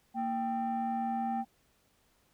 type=tone pair together; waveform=sine; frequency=231.3 / 784 Hz; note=A#3 / G5; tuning=-13 / 0 cents; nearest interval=octave + major sixth; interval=2113 cents; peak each=-32 / -30 dBFS; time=0.14-1.45 s; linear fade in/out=50 ms; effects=tanh soft clip ceiling -27 dBFS + pink hiss -70 dBFS RMS until 2.33 s